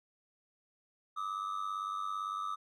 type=ring-modulated tone; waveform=triangle; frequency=1231 Hz; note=D#6; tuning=19 cents flat; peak=-30 dBFS; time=1.16-2.56 s; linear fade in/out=20 ms; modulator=48.9 Hz; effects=none